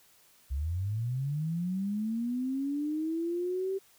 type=linear sweep; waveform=sine; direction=up; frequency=63.6 to 390.7 Hz; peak=-29 dBFS; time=0.5-3.79 s; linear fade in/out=20 ms; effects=white hiss -62 dBFS RMS until 3.98 s